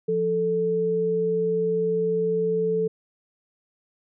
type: tone pair together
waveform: sine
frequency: 174.61 / 440 Hz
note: F3 / A4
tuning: 0 / 0 cents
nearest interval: octave + major third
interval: 1600 cents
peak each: -29 / -21 dBFS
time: 0.08-2.88 s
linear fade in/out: 10 ms
effects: none